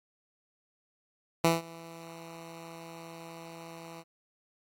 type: tone with ADSR envelope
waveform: 10% pulse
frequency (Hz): 166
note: E3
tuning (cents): +12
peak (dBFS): -12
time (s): 1.44-4.04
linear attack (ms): 5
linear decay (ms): 170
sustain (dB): -24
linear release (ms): 46
effects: AAC 48 kbps